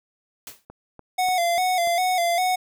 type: noise with exponential decay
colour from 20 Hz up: white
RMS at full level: -34 dBFS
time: 0.47-0.65 s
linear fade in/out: 1 ms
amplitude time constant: 38 ms
type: click train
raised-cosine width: 1 ms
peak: -27 dBFS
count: 5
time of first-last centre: 0.7-1.873 s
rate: 3.41 Hz
type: tone with vibrato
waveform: square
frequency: 712 Hz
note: F5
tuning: 33 cents sharp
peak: -20 dBFS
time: 1.18-2.56 s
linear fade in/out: 10 ms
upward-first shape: square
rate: 2.5 Hz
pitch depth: 61 cents each way
effects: none